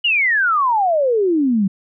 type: exponential sweep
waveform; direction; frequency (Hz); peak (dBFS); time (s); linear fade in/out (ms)
sine; down; 2957 to 185; -13; 0.04-1.68; 10
effects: none